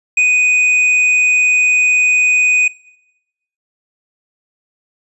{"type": "tone with tanh clipping", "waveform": "sine", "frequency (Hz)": 2489, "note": "D#7", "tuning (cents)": 0, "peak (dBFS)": -10, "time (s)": [0.17, 2.68], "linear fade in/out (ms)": 5, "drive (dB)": 7, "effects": ["noise-tail reverb RT60 0.9 s tail -21 dB re dry", "resampled to 24000 Hz"]}